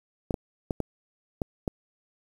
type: clicks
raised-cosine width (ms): 2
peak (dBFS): -14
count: 6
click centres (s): 0.308 / 0.342 / 0.708 / 0.803 / 1.418 / 1.678
effects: 8-bit